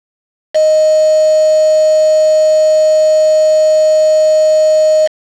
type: tone with quantisation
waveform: sine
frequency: 622 Hz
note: D#5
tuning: 1 cent flat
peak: -6 dBFS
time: 0.54-5.08 s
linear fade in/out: 20 ms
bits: 3
effects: low-pass 5000 Hz 12 dB/octave